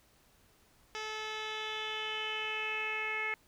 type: tone with low-pass filter sweep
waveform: 10% pulse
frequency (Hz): 433.4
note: A4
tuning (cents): -26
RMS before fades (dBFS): -37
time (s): 0.95-3.34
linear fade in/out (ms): 0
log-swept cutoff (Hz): 4500 to 2200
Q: 5.4
effects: pink hiss -66 dBFS RMS until 3.47 s